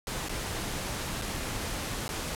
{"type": "noise with dropouts", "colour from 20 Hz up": "pink", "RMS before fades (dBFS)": -34, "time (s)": [0.07, 2.35], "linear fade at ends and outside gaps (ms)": 1, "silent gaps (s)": [[0.286, 0.293], [1.215, 1.22], [2.08, 2.09]], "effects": ["low-pass 12000 Hz 12 dB/octave"]}